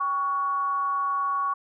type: tone with frequency modulation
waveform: sine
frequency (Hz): 1118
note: C#6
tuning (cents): +14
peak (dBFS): -23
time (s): 0-1.54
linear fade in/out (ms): 10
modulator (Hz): 324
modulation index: 0.33
effects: none